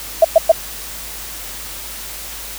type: tone bursts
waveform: sine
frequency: 652 Hz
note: E5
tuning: 19 cents flat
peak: -3 dBFS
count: 3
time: 0.22-0.518 s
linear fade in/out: 5 ms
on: 26 ms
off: 110 ms
effects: added 50 Hz sine -38 dBFS peak until 2.58 s + white hiss -30 dBFS RMS until 2.58 s